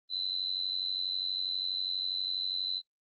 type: tone with amplitude modulation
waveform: sine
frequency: 4019 Hz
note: B7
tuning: 30 cents sharp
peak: -27 dBFS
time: 0.09-2.82 s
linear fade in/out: 50 ms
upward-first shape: sine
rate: 92.3 Hz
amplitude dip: 90%
effects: noise-tail reverb RT60 0.1 s tail -24 dB re dry + Opus 32 kbps